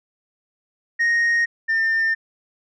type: tone pair in turn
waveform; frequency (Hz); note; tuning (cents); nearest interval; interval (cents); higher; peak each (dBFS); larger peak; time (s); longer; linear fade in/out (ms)
sine; 1864.7 / 1802.2; A#6 / A6; 0 / +41; minor second; 59; first; -13 / -15; first; 0.99-1.46 / 1.68-2.15; neither; 20
effects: tanh soft clip ceiling -15 dBFS